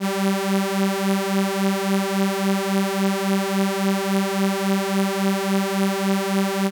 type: beating tone pair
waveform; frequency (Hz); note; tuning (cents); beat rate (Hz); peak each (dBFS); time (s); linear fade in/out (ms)
sawtooth; 193.1 / 196.7; G3 / G3; -26 / +6; 3.6; -18; 0-6.71; 50
effects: none